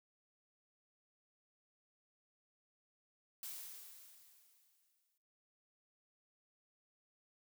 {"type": "noise with exponential decay", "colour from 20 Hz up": "blue", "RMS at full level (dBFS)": -45, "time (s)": [3.43, 5.18], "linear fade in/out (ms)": 2, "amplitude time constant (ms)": 380, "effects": ["noise-tail reverb RT60 1.0 s tail -22 dB re dry"]}